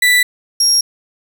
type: tone pair in turn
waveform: 35% pulse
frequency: 1975.5 / 5588 Hz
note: B6 / F8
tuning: 0 / 0 cents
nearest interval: octave + tritone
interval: 1800 cents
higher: second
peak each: -7 dBFS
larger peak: neither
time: 0.02-0.23 / 0.6-0.81 s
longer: neither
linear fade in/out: 5 ms
effects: none